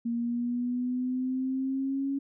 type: exponential sweep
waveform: sine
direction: up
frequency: 233.1 to 277.2 Hz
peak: -27 dBFS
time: 0.05-2.19 s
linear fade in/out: 10 ms
effects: none